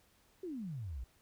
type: exponential sweep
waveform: sine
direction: down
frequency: 392 to 54.7 Hz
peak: -39 dBFS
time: 0.43-1.04 s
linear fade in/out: 5 ms
effects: pink hiss -69 dBFS RMS until 1.21 s